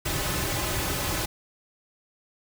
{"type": "noise with comb filter", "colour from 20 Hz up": "pink", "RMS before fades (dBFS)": -28, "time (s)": [0.05, 1.26], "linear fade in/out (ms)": 10, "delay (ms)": 4.3, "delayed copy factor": -0.65, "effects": []}